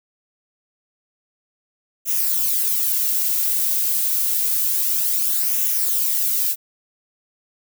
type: noise with flanger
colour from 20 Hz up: violet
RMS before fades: -20 dBFS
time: 2.05-6.56 s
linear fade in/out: 50 ms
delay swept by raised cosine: 0.22 to 3.02 ms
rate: 0.28 Hz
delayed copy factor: -0.5
effects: none